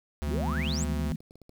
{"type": "tone", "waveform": "square", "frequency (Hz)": 73.4, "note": "D2", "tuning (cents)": 0, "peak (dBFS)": -30, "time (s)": [0.22, 1.12], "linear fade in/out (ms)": 0}
{"type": "chord", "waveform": "sine", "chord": "E major seventh", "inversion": "third", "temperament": "equal with one note detuned", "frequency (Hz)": [155.56, 164.81, 207.7, 247.7], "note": ["D#3", "E3", "G#3", "B3"], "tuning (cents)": [0, 0, 0, 5], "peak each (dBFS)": -36, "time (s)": [0.27, 1.16], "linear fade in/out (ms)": 5}
{"type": "exponential sweep", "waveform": "sine", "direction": "up", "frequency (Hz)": [337.6, 8180], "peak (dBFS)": -33, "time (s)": [0.31, 0.84], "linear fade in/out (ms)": 0}
{"type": "clicks", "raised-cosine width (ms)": 2, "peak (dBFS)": -38, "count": 5, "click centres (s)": [1.205, 1.309, 1.356, 1.417, 1.494]}
{"effects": ["9-bit"]}